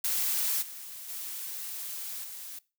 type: noise with level steps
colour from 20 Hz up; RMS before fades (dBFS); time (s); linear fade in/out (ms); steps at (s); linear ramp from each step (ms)
blue; -29 / -43 / -38 / -42; 0.04-2.59; 5; 0.61 / 1.08 / 2.23; 20
effects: noise-tail reverb RT60 0.3 s tail -21 dB re dry